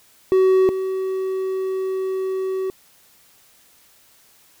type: tone pair in turn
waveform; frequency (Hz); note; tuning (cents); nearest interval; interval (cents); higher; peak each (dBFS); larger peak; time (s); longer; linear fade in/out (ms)
triangle; 376.9 / 379.1; F#4 / F#4; +32 / +42; unison; 10; second; -10 / -19; first; 0.32-0.69 / 0.69-2.7; second; 0
effects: white hiss -54 dBFS RMS until 4.6 s